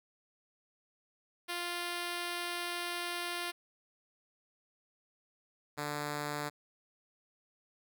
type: tone pair in turn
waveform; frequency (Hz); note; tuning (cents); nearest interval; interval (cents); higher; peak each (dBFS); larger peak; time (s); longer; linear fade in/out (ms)
5% pulse; 349.2 / 147.37; F4 / D3; 0 / +6; octave + minor third; 1494; first; -24; neither; 1.48-3.52 / 5.77-6.5; first; 20
effects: none